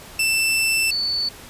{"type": "tone pair in turn", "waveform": ["sawtooth", "sine"], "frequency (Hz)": [2662, 4477], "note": ["E7", "C#8"], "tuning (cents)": [16, 16], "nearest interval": "major sixth", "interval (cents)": 900, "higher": "second", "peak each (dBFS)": [-14, -20], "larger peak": "first", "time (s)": [[0.19, 0.91], [0.91, 1.29]], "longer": "first", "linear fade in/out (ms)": 5, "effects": ["pink hiss -41 dBFS RMS until 1.49 s", "resampled to 32000 Hz"]}